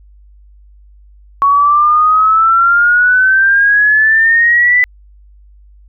sine exponential sweep, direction up, 1113 to 2000 Hz, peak -6 dBFS, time 1.42-4.84 s, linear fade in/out 0 ms, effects added 50 Hz sine -39 dBFS peak until 5.88 s

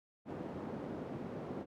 white band-pass noise, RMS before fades -43 dBFS, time 0.25-1.66 s, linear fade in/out 50 ms, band 140 to 400 Hz, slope 12 dB/octave, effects none

